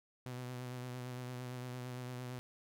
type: tone with vibrato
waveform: sawtooth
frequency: 125.1 Hz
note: B2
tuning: 23 cents sharp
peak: -38 dBFS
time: 0.26-2.39 s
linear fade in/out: 0 ms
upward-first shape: sine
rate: 8.8 Hz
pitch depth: 28 cents each way
effects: none